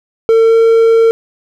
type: tone with pitch glide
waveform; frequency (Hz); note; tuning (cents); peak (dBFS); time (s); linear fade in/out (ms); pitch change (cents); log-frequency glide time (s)
triangle; 451.7 to 454.6; A4 to A#4; +45 to -43; -3; 0.29-1.11; 0; +12; 0.45-0.54
effects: none